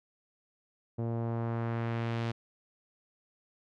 sawtooth tone with low-pass filter sweep, 115.8 Hz, A#2, 11 cents flat, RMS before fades -33 dBFS, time 0.98-2.32 s, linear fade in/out 10 ms, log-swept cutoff 550 to 4100 Hz, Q 1, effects none

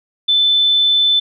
sine tone, 3520 Hz, A7, in tune, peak -10 dBFS, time 0.28-1.2 s, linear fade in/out 10 ms, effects none

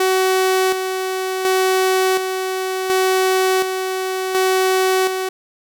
sawtooth tone with tremolo, 375.9 Hz, F#4, 27 cents sharp, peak -10 dBFS, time 0-5.29 s, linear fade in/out 5 ms, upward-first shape square, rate 0.69 Hz, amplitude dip 50%, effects none

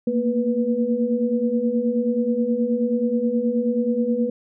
sine tone cluster, 228.8 / 238.2 / 490.6 Hz, A#3 / A#3 / B4, -32 / +38 / -12 cents, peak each -23 dBFS, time 0.07-4.3 s, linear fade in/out 5 ms, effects none

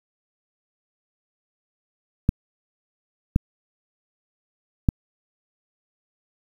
clicks, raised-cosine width 5 ms, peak -4 dBFS, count 3, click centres 2.291 / 3.361 / 4.888 s, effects 7-bit

